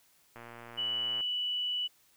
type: click train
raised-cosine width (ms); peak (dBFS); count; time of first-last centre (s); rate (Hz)
0.5; -32; 101; 0.36-1.207; 118
type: tone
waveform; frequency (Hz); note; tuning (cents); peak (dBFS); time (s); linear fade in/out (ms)
sine; 2960; F#7; 0; -30; 0.77-1.88; 20
effects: white hiss -66 dBFS RMS until 2.16 s